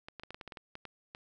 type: clicks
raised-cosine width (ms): 0.3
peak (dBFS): -28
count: 12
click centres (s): 0.085 / 0.197 / 0.235 / 0.306 / 0.345 / 0.412 / 0.477 / 0.522 / 0.572 / 0.754 / 0.853 / 1.149
effects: none